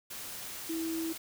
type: tone in noise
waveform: sine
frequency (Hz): 326.1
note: E4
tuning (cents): -19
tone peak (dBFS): -32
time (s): 0.69-1.13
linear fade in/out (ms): 10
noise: white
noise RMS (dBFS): -42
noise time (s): 0.1-1.18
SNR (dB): +7
effects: none